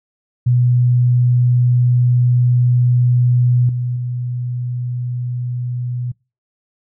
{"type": "tone with level steps", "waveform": "sine", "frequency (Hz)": 123.1, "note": "B2", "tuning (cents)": -5, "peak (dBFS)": [-10, -17, -19], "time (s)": [0.46, 6.12], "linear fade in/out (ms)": 10, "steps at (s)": [3.69, 3.96], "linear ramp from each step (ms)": 2, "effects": ["noise-tail reverb RT60 0.3 s tail -25 dB re dry"]}